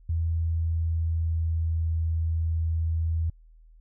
sine tone with pitch glide, 82.41 to 81.56 Hz, E2 to E2, 0 to -18 cents, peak -23 dBFS, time 0.09-3.3 s, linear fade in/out 5 ms, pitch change -18 cents, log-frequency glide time 0.26-1.84 s, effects added 40 Hz sine -50 dBFS peak until 3.8 s

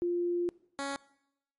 sine / 10% pulse tone pair in turn, 349.2 / 277.9 Hz, F4 / C#4, 0 / +4 cents, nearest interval major third, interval 396 cents, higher first, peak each -27 / -25 dBFS, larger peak second, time 0.02-0.49 / 0.79-0.96 s, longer first, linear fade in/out 0 ms, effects noise-tail reverb RT60 0.8 s tail -21 dB re dry + MP3 48 kbps

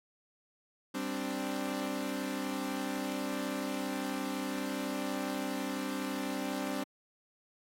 sawtooth chord, G suspended fourth, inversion none, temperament equal, 196 / 261.6 / 293.7 Hz, G3 / C4 / D4, 0 / 0 / 0 cents, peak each -36 / -33 / -34 dBFS, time 0.94-6.84 s, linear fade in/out 10 ms, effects AAC 64 kbps

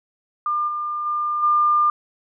sine tone with level steps, 1200 Hz, D6, 37 cents sharp, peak -19 / -23 / -20 / -14 dBFS, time 0.46-1.9 s, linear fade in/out 2 ms, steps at 0.67 / 1.05 / 1.42 s, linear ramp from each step 20 ms, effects none

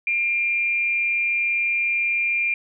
sine tone with frequency modulation, 2389 Hz, D7, 29 cents sharp, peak -19 dBFS, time 0.07-2.54 s, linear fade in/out 2 ms, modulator 243 Hz, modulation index 0.27, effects none

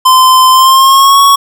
square tone with pitch glide, 1032 to 1112.5 Hz, C6 to C#6, -24 to +6 cents, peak -3 dBFS, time 0.05-1.36 s, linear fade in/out 10 ms, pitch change +130 cents, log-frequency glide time 0.5-1.21 s, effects none

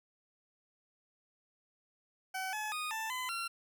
20% pulse tone with pitch steps, 758 / 854 / 1238 / 885 / 1014 / 1368 Hz, F#5 / G#5 / D#6 / A5 / B5 / F6, +42 / +48 / -9 / +10 / +45 / -36 cents, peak -31 dBFS, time 2.34-3.48 s, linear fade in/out 10 ms, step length 190 ms, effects none

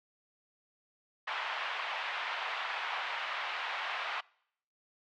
pink band-pass noise, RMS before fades -37 dBFS, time 1.27-4.21 s, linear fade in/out 10 ms, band 790 to 3200 Hz, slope 24 dB/octave, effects noise-tail reverb RT60 0.7 s tail -25 dB re dry

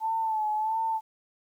sine tone with vibrato, 875 Hz, A5, 10 cents flat, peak -25 dBFS, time 0-1.01 s, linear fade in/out 50 ms, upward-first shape sine, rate 1.5 Hz, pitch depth 49 cents each way, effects 10-bit

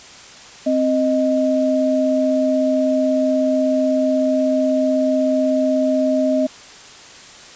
sine tone pair together, 261.6 / 622.2 Hz, C4 / D#5, 0 / 0 cents, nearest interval octave + minor third, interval 1500 cents, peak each -17 / -17 dBFS, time 0.66-6.47 s, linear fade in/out 10 ms, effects white hiss -40 dBFS RMS until 7.55 s + resampled to 16000 Hz

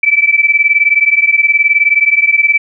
sine beating tone pair, 2306 / 2325 Hz, D7 / D7, -32 / -18 cents, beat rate 19 Hz, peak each -10 dBFS, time 0.03-2.58 s, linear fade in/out 5 ms, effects none

